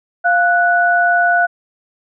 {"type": "tone pair together", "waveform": "sine", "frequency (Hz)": [699.1, 1478], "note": ["F5", "F#6"], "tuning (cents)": [2, -2], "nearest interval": "octave + minor second", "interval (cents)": 1296, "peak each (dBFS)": -13, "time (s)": [0.24, 1.47], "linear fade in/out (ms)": 20, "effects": []}